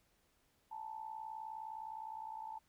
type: tone with amplitude modulation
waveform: sine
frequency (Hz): 880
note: A5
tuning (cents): 0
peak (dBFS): -40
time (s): 0.71-2.59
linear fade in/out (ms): 10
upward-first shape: sine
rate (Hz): 59.7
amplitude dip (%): 75
effects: pink hiss -75 dBFS RMS until 2.68 s